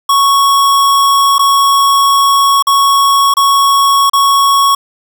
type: tone with dropouts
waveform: square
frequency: 1108.7 Hz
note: C#6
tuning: in tune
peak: -7 dBFS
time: 0.09-4.75 s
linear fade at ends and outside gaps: 5 ms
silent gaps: 1.383-1.392 / 2.625-2.669 / 3.34-3.368 / 4.098-4.133 s
effects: none